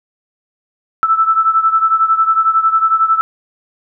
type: beating tone pair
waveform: sine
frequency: 1316 / 1327 Hz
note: E6 / E6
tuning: -3 / +11 cents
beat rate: 11 Hz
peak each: -11 / -15 dBFS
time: 1.03-3.21 s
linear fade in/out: 0 ms
effects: none